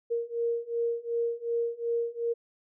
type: beating tone pair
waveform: sine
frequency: 466.2 / 468.9 Hz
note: A#4 / A#4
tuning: 0 / +10 cents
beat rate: 2.7 Hz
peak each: -31 / -30 dBFS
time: 0.1-2.34 s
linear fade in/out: 20 ms
effects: none